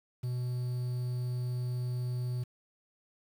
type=tone with quantisation; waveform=triangle; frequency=124 Hz; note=B2; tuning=7 cents sharp; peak=-29 dBFS; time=0.23-2.44 s; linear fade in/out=10 ms; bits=9; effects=none